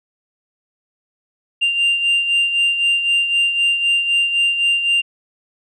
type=beating tone pair; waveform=sine; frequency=2787 / 2790.9 Hz; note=F7 / F7; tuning=-4 / -2 cents; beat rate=3.9 Hz; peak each=-13 / -20 dBFS; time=1.61-5.02 s; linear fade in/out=20 ms; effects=tanh soft clip ceiling -11 dBFS